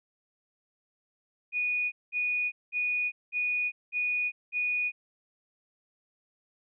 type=tone bursts; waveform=sine; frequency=2465 Hz; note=D#7; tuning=17 cents flat; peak=-26 dBFS; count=6; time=1.52-4.92 s; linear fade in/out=50 ms; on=400 ms; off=200 ms; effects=none